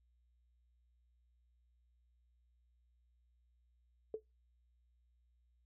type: tone with exponential decay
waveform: sine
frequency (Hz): 437.8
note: A4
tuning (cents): -9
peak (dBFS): -33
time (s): 4.14-4.22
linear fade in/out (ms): 2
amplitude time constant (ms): 16
effects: noise-tail reverb RT60 0.2 s tail -21 dB re dry + added 60 Hz sine -70 dBFS peak until 5.65 s